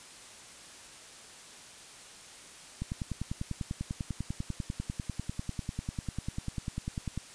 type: click train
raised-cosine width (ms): 5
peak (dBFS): -21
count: 45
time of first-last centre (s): 2.82-7.176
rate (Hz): 10.1
effects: white hiss -50 dBFS RMS until 7.34 s + resampled to 22050 Hz